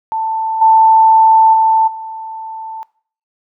sine tone with level steps, 887 Hz, A5, 14 cents sharp, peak -15 / -5 / -8 / -24 dBFS, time 0.12-2.83 s, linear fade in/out 0 ms, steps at 0.61 / 1.53 / 1.87 s, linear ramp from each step 10 ms, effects noise-tail reverb RT60 0.5 s tail -21 dB re dry

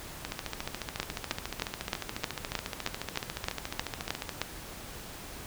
two click trains, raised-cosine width 0.2 ms, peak -16 / -11 dBFS, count 58 / 12, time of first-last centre 0.25-4.293 / 1-4.416 s, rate 14.1 / 3.22 Hz, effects pink hiss -44 dBFS RMS until 5.46 s

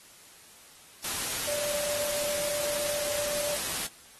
sine tone in noise, 587.3 Hz, D5, in tune, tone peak -32 dBFS, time 1.47-3.57 s, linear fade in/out 5 ms, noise white, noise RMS -32 dBFS, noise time 1.04-3.87 s, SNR -3 dB, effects white hiss -53 dBFS RMS until 4.19 s + AAC 32 kbps

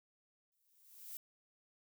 violet noise with exponential growth, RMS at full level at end -45 dBFS, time 0.52-1.17 s, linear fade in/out 1 ms, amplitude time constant 140 ms, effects none

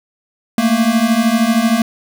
square beating tone pair, 220 / 233 Hz, A3 / A#3, 0 / -1 cents, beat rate 13 Hz, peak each -16 / -14 dBFS, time 0.58-1.82 s, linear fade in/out 2 ms, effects none

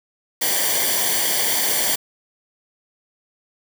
white noise with comb filter, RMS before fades -20 dBFS, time 0.41-1.96 s, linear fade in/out 10 ms, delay 0.76 ms, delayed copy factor -0.75, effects none

